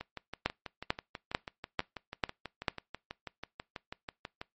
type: two click trains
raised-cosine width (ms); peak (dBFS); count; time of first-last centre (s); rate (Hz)
0.3; -11 / -23; 6 / 28; 0.46-2.682 / 0.01-4.415; 2.25 / 6.13
effects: noise-tail reverb RT60 0.2 s tail -23 dB re dry + MP3 32 kbps